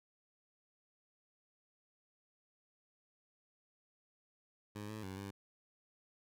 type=tone with pitch steps; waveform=15% pulse; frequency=104.1 / 108.2 / 95 / 99.1 Hz; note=G#2 / A2 / F#2 / G2; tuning=+5 / -29 / +46 / +19 cents; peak=-37 dBFS; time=4.75-5.31 s; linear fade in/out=10 ms; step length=140 ms; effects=none